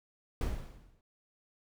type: noise with exponential decay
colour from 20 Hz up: brown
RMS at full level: -29 dBFS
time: 0.41-1.01 s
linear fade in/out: 2 ms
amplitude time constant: 130 ms
effects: none